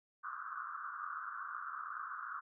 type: band-pass noise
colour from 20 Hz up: pink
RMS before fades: -44 dBFS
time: 0.23-2.41 s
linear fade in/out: 20 ms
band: 1100 to 1500 Hz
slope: 96 dB/octave
effects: none